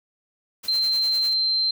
white noise with tremolo, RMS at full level -37 dBFS, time 0.63-1.34 s, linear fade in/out 10 ms, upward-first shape triangle, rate 10 Hz, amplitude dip 90%
sine tone, 4126 Hz, C8, 25 cents flat, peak -19 dBFS, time 0.68-1.71 s, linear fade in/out 5 ms
effects none

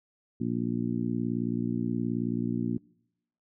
harmonic tone, 58.8 Hz, A#1, 16 cents sharp, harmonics 2 / 3 / 4 / 5 / 6, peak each -35 / -34 / -30 / -34 / -38 dBFS, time 0.4-2.78 s, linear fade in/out 10 ms, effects noise-tail reverb RT60 0.8 s tail -25 dB re dry

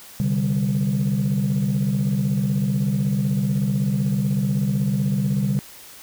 sine chord, C suspended second, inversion none, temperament equal, 130.81 / 146.83 / 196 Hz, C3 / D3 / G3, 0 / 0 / 0 cents, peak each -22 / -22 / -20 dBFS, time 0.2-5.59 s, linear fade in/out 0 ms, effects tanh soft clip ceiling -14 dBFS + white hiss -43 dBFS RMS until 6.02 s

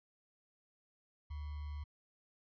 sine tone with sample-and-hold, 74 Hz, D2, 14 cents sharp, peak -40 dBFS, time 1.3-1.84 s, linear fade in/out 10 ms, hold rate 1050 Hz, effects resampled to 11025 Hz

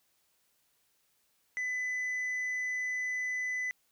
sine tone with tanh clipping, 2003 Hz, B6, 24 cents sharp, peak -32 dBFS, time 1.57-3.71 s, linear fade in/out 0 ms, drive 3 dB, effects white hiss -73 dBFS RMS until 3.91 s

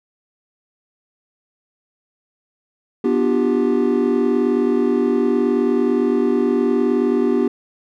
triangle chord, G dominant seventh, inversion first, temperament just, 245 / 294 / 352.8 / 392 Hz, B3 / D4 / F4 / G4, -14 / +2 / +18 / 0 cents, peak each -17 / -20 / -20 / -17 dBFS, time 3.04-7.48 s, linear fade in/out 5 ms, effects none

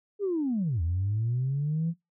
sine linear two-way sweep, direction down then up, 419.6 to 79.7 to 170.9 Hz, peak -24 dBFS, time 0.19-1.94 s, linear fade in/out 50 ms, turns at 0.82 s, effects noise-tail reverb RT60 0.2 s tail -21 dB re dry + tanh soft clip ceiling -21 dBFS

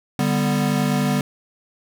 square chord, G major, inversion second, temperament equal, 146.83 / 196 / 246.9 Hz, D3 / G3 / B3, 0 / 0 / 0 cents, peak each -23 dBFS, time 0.19-1.21 s, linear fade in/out 2 ms, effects none

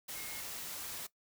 sine tone in noise, 2152 Hz, C7, 48 cents sharp, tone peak -50 dBFS, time 0.15-0.41 s, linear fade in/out 10 ms, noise white, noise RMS -43 dBFS, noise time 0.08-1.07 s, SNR -10 dB, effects noise-tail reverb RT60 0.1 s tail -18 dB re dry

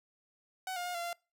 sawtooth tone with pitch steps, 750 / 709 / 714 / 687 / 691 Hz, F#5 / F5 / F5 / F5 / F5, +23 / +26 / +38 / -29 / -19 cents, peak -32 dBFS, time 0.67-1.13 s, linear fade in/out 2 ms, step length 92 ms, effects noise-tail reverb RT60 0.3 s tail -25 dB re dry

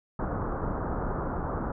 pink low-pass noise, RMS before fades -31 dBFS, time 0.19-1.72 s, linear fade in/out 5 ms, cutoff 1400 Hz, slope 48 dB/octave, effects none

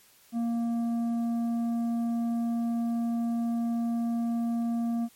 triangle tone with tanh clipping, 233.1 Hz, A#3, in tune, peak -27 dBFS, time 0.32-5.09 s, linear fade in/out 50 ms, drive 11 dB, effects white hiss -59 dBFS RMS until 5.15 s + MP3 64 kbps

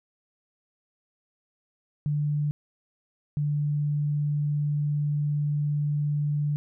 sine tone pair in turn, 147.7 / 147.11 Hz, D3 / D3, +10 / +3 cents, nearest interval unison, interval 7 cents, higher first, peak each -23 dBFS, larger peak neither, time 2.06-2.51 / 3.37-6.56 s, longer second, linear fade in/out 0 ms, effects none

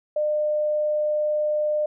sine tone, 603 Hz, D5, 46 cents sharp, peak -20 dBFS, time 0.16-1.86 s, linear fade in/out 5 ms, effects none

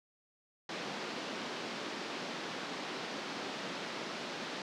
pink band-pass noise, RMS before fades -41 dBFS, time 0.69-4.62 s, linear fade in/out 2 ms, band 200 to 5200 Hz, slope 24 dB/octave, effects none

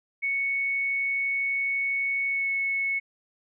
sine tone with pitch glide, 2217 to 2202 Hz, C#7 to C#7, 0 to -12 cents, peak -24 dBFS, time 0.22-3 s, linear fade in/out 20 ms, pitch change -12 cents, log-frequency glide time 2.28-2.49 s, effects none

